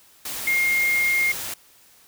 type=tone in noise; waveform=sine; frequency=2131 Hz; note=C7; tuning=31 cents sharp; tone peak=-18 dBFS; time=0.47-1.32 s; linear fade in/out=5 ms; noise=white; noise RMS=-31 dBFS; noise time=0.25-1.54 s; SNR=+10 dB; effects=white hiss -54 dBFS RMS until 2.07 s